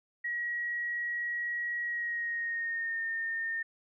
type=tone with pitch glide; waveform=sine; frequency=1908 to 1822.9 Hz; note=A#6 to A#6; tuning=+40 to -39 cents; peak=-31 dBFS; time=0.24-3.63 s; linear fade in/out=10 ms; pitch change=-79 cents; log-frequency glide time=1.82-3.04 s; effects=none